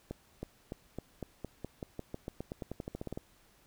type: accelerating click train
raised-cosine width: 2 ms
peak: -25 dBFS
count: 22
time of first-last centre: 0.11-3.175 s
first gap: 320 ms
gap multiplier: 0.91
effects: pink hiss -65 dBFS RMS until 3.66 s